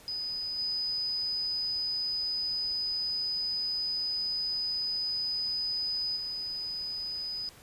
sine tone with level steps, 4992 Hz, D#8, 5 cents sharp, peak -32 / -29 / -33 dBFS, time 0.08-7.49 s, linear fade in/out 0 ms, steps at 0.58 / 6.16 s, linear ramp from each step 10 ms, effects pink hiss -54 dBFS RMS until 7.62 s + resampled to 32000 Hz

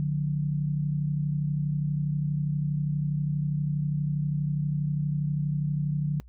sine tone pair together, 146.83 / 179.21 Hz, D3 / F3, 0 / +45 cents, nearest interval minor third, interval 345 cents, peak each -25 / -32 dBFS, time 0-6.2 s, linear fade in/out 0 ms, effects noise-tail reverb RT60 0.1 s tail -25 dB re dry + added 60 Hz sine -47 dBFS peak until 6.28 s

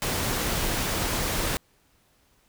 pink noise, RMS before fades -27 dBFS, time 0.02-1.57 s, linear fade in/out 0 ms, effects pink hiss -64 dBFS RMS until 2.48 s

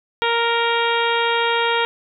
harmonic tone, 466.2 Hz, A#4, in tune, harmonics 1 / 2 / 3 / 4 / 5 / 6 / 7 / 8, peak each -22 / -21 / -24 / -27 / -27 / -29 / -27 / -30 dBFS, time 0.22-1.85 s, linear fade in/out 0 ms, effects none

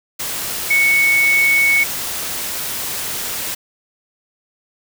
sine tone in noise, 2217 Hz, C#7, in tune, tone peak -11 dBFS, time 0.7-1.84 s, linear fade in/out 10 ms, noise white, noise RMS -24 dBFS, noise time 0.19-3.55 s, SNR +10 dB, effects none

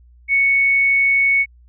sine tone, 2217 Hz, C#7, in tune, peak -12 dBFS, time 0.28-1.46 s, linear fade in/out 50 ms, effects added 60 Hz sine -45 dBFS peak until 1.68 s

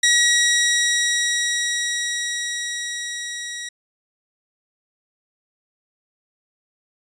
15% pulse tone with level ramp, 1910 Hz, A#6, 42 cents sharp, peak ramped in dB -7 to -23 dBFS, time 0.03-3.69 s, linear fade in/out 5 ms, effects resampled to 24000 Hz

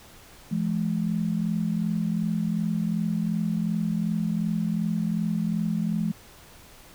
sine tone pair together, 170.2 / 212.9 Hz, F3 / G#3, -44 / +43 cents, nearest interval major third, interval 387 cents, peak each -26 dBFS, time 0.51-6.12 s, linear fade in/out 10 ms, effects pink hiss -50 dBFS RMS until 6.94 s

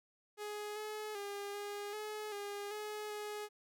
sawtooth tone with pitch steps, 418.1 / 426.7 / 404 / 409 / 425.6 / 406.7 / 423 / 419.2 Hz, G#4 / G#4 / G#4 / G#4 / G#4 / G#4 / G#4 / G#4, +12 / +47 / -48 / -26 / +42 / -36 / +32 / +16 cents, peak -37 dBFS, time 0.37-3.49 s, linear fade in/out 50 ms, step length 390 ms, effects none

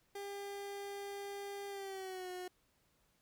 30% pulse tone with pitch glide, 401 to 363.5 Hz, G4 to F#4, +39 to -31 cents, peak -40 dBFS, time 0.15-2.48 s, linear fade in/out 5 ms, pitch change -170 cents, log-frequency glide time 1.69-2.3 s, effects pink hiss -75 dBFS RMS until 3.21 s

